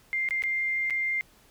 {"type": "tone with dropouts", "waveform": "sine", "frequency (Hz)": 2102, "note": "C7", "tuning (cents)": 7, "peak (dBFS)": -25, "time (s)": [0.13, 1.21], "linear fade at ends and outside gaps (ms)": 0, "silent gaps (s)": [[0.288, 0.308], [0.422, 0.437], [0.899, 0.906]], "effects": ["pink hiss -59 dBFS RMS until 1.5 s"]}